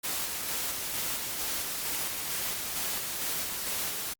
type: noise with tremolo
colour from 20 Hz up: white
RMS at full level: -32 dBFS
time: 0.03-4.14 s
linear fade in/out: 20 ms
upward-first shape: square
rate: 2.2 Hz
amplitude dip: 25%
effects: Opus 48 kbps